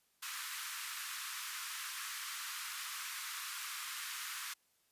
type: high-pass noise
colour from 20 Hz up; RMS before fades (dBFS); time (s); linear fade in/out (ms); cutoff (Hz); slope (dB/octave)
pink; -43; 0.22-4.54; 10; 1100; 48
effects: white hiss -75 dBFS RMS until 4.91 s + resampled to 32000 Hz